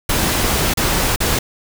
pink noise with dropouts, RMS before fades -17 dBFS, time 0.09-1.39 s, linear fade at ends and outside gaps 5 ms, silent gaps 0.738-0.772 / 1.161-1.203 s, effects none

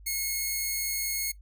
5% pulse tone, 2173 Hz, C#7, 35 cents flat, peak -18 dBFS, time 0.06-1.32 s, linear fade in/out 10 ms, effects noise-tail reverb RT60 0.1 s tail -18 dB re dry + added 50 Hz sine -47 dBFS peak until 1.41 s

